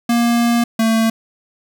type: tone pair in turn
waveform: square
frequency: 235.9 / 224.5 Hz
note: A#3 / A3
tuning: +21 / +35 cents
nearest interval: minor second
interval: 86 cents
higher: first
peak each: -13 dBFS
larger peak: neither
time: 0.09-0.64 / 0.79-1.1 s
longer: first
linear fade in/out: 5 ms
effects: none